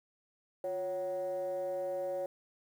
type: tone with frequency modulation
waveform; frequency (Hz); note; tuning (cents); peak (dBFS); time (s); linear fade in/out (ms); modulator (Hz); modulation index
sine; 554.4; C#5; 0; -32; 0.64-2.26; 2; 200; 0.58
effects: tanh soft clip ceiling -29 dBFS + 10-bit